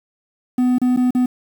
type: tone with dropouts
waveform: triangle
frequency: 250.3 Hz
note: B3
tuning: 23 cents sharp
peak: -11 dBFS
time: 0.58-1.26 s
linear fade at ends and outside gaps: 5 ms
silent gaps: 0.784-0.815 / 0.964-0.972 / 1.108-1.149 s
effects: 7-bit